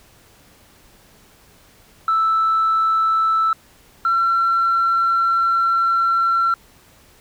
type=tone pair in turn; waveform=sine; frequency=1318.5 / 1355.6 Hz; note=E6 / E6; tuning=0 / +48 cents; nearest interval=unison; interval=48 cents; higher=second; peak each=-13 dBFS; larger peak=neither; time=2.08-3.53 / 4.05-6.54 s; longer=second; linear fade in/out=2 ms; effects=tanh soft clip ceiling -11 dBFS + pink hiss -51 dBFS RMS until 7.2 s